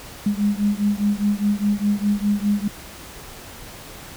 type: beating tone pair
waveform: sine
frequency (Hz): 203.3 / 208.2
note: G#3 / G#3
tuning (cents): -37 / +5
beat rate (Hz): 4.9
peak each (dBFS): -20 / -21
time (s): 0.26-2.68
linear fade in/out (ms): 5
effects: pink hiss -39 dBFS RMS until 4.16 s